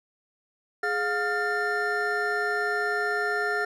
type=tone cluster; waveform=triangle; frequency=418.2 / 713 / 1398 / 1790 Hz; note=G#4 / F5 / F6 / A6; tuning=+12 / +36 / +1 / +29 cents; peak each=-28 / -30 / -27 / -28 dBFS; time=0.83-3.65 s; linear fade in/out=5 ms; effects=none